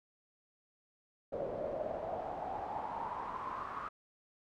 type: noise with band-pass filter sweep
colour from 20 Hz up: brown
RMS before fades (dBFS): -40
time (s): 1.32-3.89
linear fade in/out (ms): 10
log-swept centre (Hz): 530 to 1200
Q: 7.1
effects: none